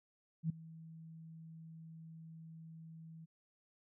sine tone with ADSR envelope, 162 Hz, E3, 30 cents flat, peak -30 dBFS, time 0.43-3.26 s, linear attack 68 ms, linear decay 6 ms, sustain -20 dB, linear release 20 ms, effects none

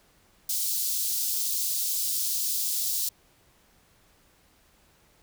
white high-pass noise, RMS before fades -28 dBFS, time 0.49-3.09 s, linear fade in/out 5 ms, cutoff 4100 Hz, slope 24 dB/octave, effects pink hiss -62 dBFS RMS until 5.22 s

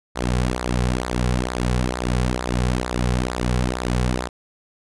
sawtooth tone with flanger, 61.74 Hz, B1, in tune, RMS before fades -22 dBFS, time 0.15-4.29 s, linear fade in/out 20 ms, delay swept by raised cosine 0.33 to 3.33 ms, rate 2.2 Hz, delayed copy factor -0.75, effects resampled to 24000 Hz

